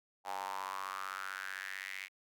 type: tone with high-pass filter sweep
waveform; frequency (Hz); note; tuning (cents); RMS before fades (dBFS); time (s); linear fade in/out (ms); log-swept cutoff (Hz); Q
square; 47.82; G1; -42; -42; 0.24-2.09; 50; 800 to 2200; 5.5
effects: none